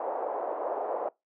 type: band-pass noise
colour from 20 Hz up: pink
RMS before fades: -32 dBFS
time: 0-1.09 s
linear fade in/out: 5 ms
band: 470 to 830 Hz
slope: 24 dB/octave
effects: noise-tail reverb RT60 0.2 s tail -24 dB re dry + high-pass 300 Hz 12 dB/octave